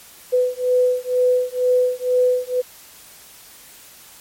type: beating tone pair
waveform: sine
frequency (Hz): 499.1 / 501.2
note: B4 / B4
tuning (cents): +18 / +25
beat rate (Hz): 2.1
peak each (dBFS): -18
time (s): 0.32-2.62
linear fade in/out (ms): 20
effects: white hiss -44 dBFS RMS until 4.2 s + MP3 64 kbps